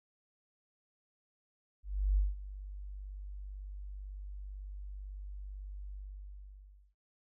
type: tone with ADSR envelope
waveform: sine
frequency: 49 Hz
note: G1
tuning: in tune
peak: -24 dBFS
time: 1.83-6.95 s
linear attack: 340 ms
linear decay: 180 ms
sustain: -17 dB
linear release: 1000 ms
effects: noise-tail reverb RT60 0.1 s tail -21 dB re dry